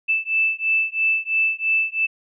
sine beating tone pair, 2637 / 2640 Hz, E7 / E7, 0 / +2 cents, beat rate 3 Hz, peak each -21 dBFS, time 0.08-2.07 s, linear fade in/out 20 ms, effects none

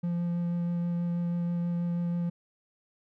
triangle tone with vibrato, 172.8 Hz, F3, 18 cents flat, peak -25 dBFS, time 0.03-2.3 s, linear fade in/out 10 ms, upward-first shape sine, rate 6.2 Hz, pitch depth 9 cents each way, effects none

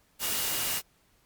sine tone in noise, 2855 Hz, F7, 37 cents sharp, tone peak -40 dBFS, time 0.19-0.82 s, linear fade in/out 50 ms, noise white, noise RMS -30 dBFS, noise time 0.19-0.82 s, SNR -13 dB, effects pink hiss -66 dBFS RMS until 1.25 s + MP3 96 kbps

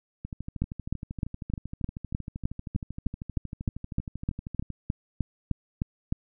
two click trains, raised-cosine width 5 ms, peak -14 / -23 dBFS, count 19 / 58, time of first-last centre 0.62-6.125 / 0.25-4.703 s, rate 3.27 / 12.8 Hz, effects none

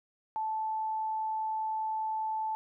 sine tone, 875 Hz, A5, 10 cents flat, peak -30 dBFS, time 0.36-2.55 s, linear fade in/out 0 ms, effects none

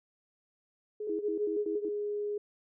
sine tone with vibrato, 370 Hz, F#4, in tune, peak -34 dBFS, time 1-1.89 s, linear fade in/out 5 ms, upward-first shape square, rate 5.3 Hz, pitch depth 230 cents each way
sine tone, 414.3 Hz, G#4, 4 cents flat, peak -31 dBFS, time 1.07-2.38 s, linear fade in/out 5 ms
effects none

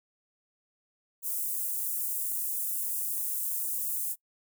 white high-pass noise, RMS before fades -32 dBFS, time 1.22-4.16 s, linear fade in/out 50 ms, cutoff 8800 Hz, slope 24 dB/octave, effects noise-tail reverb RT60 0.1 s tail -23 dB re dry

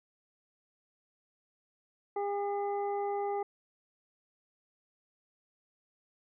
harmonic tone, 404.5 Hz, G#4, 46 cents flat, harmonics 1 / 2 / 3 / 5, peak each -33 / -34 / -46 / -52 dBFS, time 2.16-3.43 s, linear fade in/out 5 ms, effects none

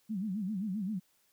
sine tone with vibrato, 200.4 Hz, G3, 38 cents sharp, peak -32 dBFS, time 0.09-1 s, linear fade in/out 20 ms, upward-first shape sine, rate 7.6 Hz, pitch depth 180 cents each way, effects white hiss -71 dBFS RMS until 1.32 s

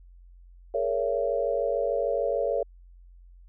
sine chord, A# half-diminished seventh, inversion third, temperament just, 419.5 / 466.2 / 559.4 / 671.3 Hz, G#4 / A#4 / C#5 / E5, +17 / 0 / +16 / +31 cents, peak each -32 / -29 / -27 / -31 dBFS, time 0.74-2.63 s, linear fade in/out 5 ms, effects added 44 Hz sine -48 dBFS peak until 3.48 s

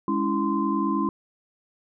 sine tone cluster, 206.2 / 279.5 / 329 / 1037 Hz, G#3 / C#4 / E4 / C6, -12 / +14 / -3 / -16 cents, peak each -27 dBFS, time 0.08-1.09 s, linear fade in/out 2 ms, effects none

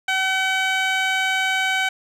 15% pulse tone with band-pass filter, 760 Hz, F#5, 46 cents sharp, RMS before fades -21 dBFS, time 0.08-1.89 s, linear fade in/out 5 ms, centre 2000 Hz, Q 0.58, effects none

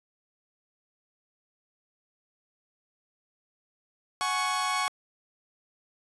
sawtooth chord, F# suspended second, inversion none, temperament equal with one note detuned, 740 / 840.3 / 1108.7 Hz, F#5 / G#5 / C#6, 0 / +20 / 0 cents, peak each -30 / -30 / -24 dBFS, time 4.21-4.88 s, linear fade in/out 0 ms, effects resampled to 24000 Hz

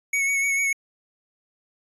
square tone with vibrato, 2219 Hz, C#7, 1 cent sharp, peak -21 dBFS, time 0.13-0.73 s, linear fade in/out 5 ms, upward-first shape triangle, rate 6.7 Hz, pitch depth 31 cents each way, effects resampled to 24000 Hz

